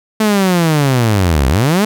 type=linear two-way sweep; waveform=sawtooth; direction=down then up; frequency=220.1 to 61.74 to 220.1 Hz; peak=-6 dBFS; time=0.2-1.85 s; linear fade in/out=5 ms; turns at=1.48 s; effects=none